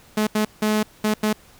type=tone bursts at uneven times; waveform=sawtooth; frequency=213.8 Hz; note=A3; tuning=49 cents flat; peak=-14 dBFS; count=5; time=0.17-0.27 / 0.35-0.45 / 0.62-0.83 / 1.04-1.14 / 1.23-1.33 s; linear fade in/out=5 ms; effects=pink hiss -51 dBFS RMS until 1.59 s